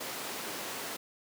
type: high-pass noise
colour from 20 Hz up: pink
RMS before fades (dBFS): -39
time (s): 0-0.97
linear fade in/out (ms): 10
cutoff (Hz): 300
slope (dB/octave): 12
effects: none